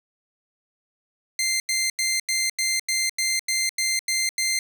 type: tone bursts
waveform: 15% pulse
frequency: 2087 Hz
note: C7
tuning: 5 cents flat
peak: -15 dBFS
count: 11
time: 1.39-4.59 s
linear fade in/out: 2 ms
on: 210 ms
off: 89 ms
effects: none